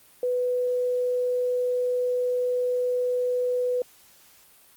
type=tone; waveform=sine; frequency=496.3 Hz; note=B4; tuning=8 cents sharp; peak=-22 dBFS; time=0.23-3.82 s; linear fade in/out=2 ms; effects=white hiss -55 dBFS RMS until 4.76 s + Opus 32 kbps

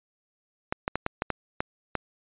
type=clicks; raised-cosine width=0.5 ms; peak=-11 dBFS; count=8; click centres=0.725 / 0.879 / 0.956 / 1.064 / 1.221 / 1.303 / 1.605 / 1.953 s; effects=resampled to 8000 Hz

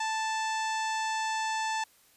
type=harmonic tone; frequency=880 Hz; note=A5; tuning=in tune; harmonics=1 / 2 / 3 / 4 / 5 / 6 / 7 / 8 / 9; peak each=-30 / -36 / -40 / -43 / -45 / -46 / -45 / -47 / -47 dBFS; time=0-1.84 s; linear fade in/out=5 ms; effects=white hiss -62 dBFS RMS until 2.16 s + resampled to 32000 Hz

